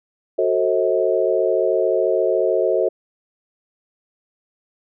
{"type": "chord", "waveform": "sine", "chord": "F# diminished seventh", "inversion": "none", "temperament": "just", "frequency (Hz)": [370, 444, 532.8, 639.4], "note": ["F#4", "A4", "C5", "Eb5"], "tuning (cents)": [0, 16, 31, 47], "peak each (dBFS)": -21, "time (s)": [0.38, 2.89], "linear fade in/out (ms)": 10, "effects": []}